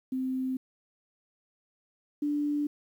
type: tone pair in turn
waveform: sine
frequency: 259.8 / 293.1 Hz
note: C4 / D4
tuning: -12 / -3 cents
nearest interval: major second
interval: 209 cents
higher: second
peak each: -28 / -26 dBFS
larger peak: second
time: 0.12-0.57 / 2.22-2.67 s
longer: neither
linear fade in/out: 5 ms
effects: 10-bit